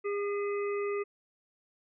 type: harmonic tone with a mistuned harmonic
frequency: 406.3 Hz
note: G#4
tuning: 38 cents flat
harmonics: 1 / 3 / 5 / 6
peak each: -30 / -40 / -44 / -46 dBFS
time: 0.04-1.04 s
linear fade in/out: 20 ms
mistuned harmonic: 6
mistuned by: +69 cents
effects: none